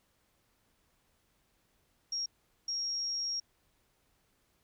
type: tone bursts at uneven times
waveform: sine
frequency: 5588 Hz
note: F8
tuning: in tune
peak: -32 dBFS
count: 2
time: 2.12-2.26 / 2.68-3.4 s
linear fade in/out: 5 ms
effects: pink hiss -73 dBFS RMS until 4.63 s